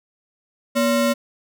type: ring-modulated tone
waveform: square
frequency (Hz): 403.9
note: G#4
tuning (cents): -48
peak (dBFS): -14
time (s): 0.75-1.14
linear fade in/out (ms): 20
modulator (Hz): 164
effects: none